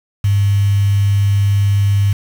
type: tone with quantisation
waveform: sine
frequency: 100.4 Hz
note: G2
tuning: 42 cents sharp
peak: -10 dBFS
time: 0.24-2.13 s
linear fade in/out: 5 ms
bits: 5
effects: none